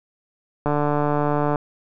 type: click train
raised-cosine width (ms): 1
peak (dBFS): -8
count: 133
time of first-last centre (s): 0.66-1.558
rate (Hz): 147
effects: none